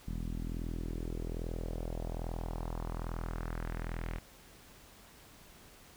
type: tone with low-pass filter sweep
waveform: sawtooth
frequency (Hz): 41.2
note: E1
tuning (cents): 0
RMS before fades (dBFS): -38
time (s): 0.07-4.19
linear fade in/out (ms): 10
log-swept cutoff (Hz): 210 to 2300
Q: 2.1
effects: pink hiss -57 dBFS RMS until 5.96 s